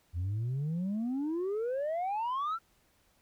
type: exponential sweep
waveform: sine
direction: up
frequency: 82.41 to 1386 Hz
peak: -28 dBFS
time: 0.13-2.59 s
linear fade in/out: 50 ms
effects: tanh soft clip ceiling -29 dBFS + pink hiss -69 dBFS RMS until 3.21 s